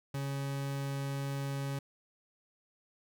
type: tone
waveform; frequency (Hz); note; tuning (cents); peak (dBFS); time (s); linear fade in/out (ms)
40% pulse; 138.59; C#3; 0; -33; 0.14-1.79; 5
effects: none